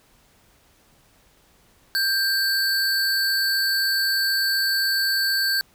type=tone pair together; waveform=square; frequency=1581 / 4472 Hz; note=G6 / C#8; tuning=+14 / +14 cents; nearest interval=octave + tritone; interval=1800 cents; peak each=-23 dBFS; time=1.95-5.61 s; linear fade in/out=0 ms; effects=pink hiss -58 dBFS RMS until 5.74 s